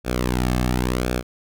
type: tone with flanger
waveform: sawtooth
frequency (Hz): 62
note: B1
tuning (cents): +7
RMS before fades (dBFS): -22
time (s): 0.04-1.23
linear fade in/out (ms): 50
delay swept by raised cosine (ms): 1 to 2.1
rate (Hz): 0.93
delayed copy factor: -0.7
effects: none